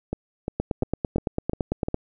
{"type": "two click trains", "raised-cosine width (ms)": 2, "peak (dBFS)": [-13, -10], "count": [6, 13], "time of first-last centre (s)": [[0.13, 1.884], [0.6, 1.944]], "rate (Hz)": [2.85, 8.93], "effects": []}